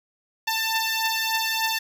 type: beating tone pair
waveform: 10% pulse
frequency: 890 / 893.4 Hz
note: A5 / A5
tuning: +20 / +26 cents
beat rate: 3.4 Hz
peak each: -16 / -19 dBFS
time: 0.47-1.79 s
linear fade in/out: 10 ms
effects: none